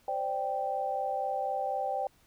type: chord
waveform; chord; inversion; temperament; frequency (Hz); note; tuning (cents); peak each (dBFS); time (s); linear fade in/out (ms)
sine; C suspended second; none; equal; 523.3 / 587.3 / 784; C5 / D5 / G5; 0 / 0 / 0; -36 / -36 / -31; 0.08-2.07; 2
effects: pink hiss -65 dBFS RMS until 2.26 s